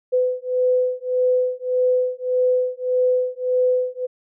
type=beating tone pair; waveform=sine; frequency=503 / 504.7 Hz; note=B4 / B4; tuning=+32 / +38 cents; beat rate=1.7 Hz; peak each=-20 dBFS; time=0.12-4.07 s; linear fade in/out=20 ms; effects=none